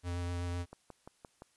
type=tone with vibrato; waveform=square; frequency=87.7 Hz; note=F2; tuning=8 cents sharp; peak=-35 dBFS; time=0.03-0.66 s; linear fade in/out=50 ms; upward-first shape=sine; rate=7.9 Hz; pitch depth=13 cents each way
type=click train; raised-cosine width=1 ms; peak=-33 dBFS; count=5; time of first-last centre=0.73-1.421 s; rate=5.79 Hz
effects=white hiss -71 dBFS RMS until 1.56 s + resampled to 24000 Hz